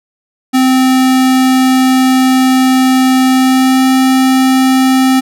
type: tone with pitch glide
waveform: square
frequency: 259.4 to 261.5 Hz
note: C4 to C4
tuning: -15 to -1 cents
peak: -7 dBFS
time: 0.53-5.21 s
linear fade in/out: 20 ms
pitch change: +14 cents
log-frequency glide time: 3.28-3.88 s
effects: none